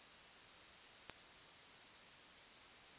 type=click; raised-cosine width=0.3 ms; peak=-30 dBFS; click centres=1.097 s; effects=white hiss -58 dBFS RMS until 2.98 s + resampled to 8000 Hz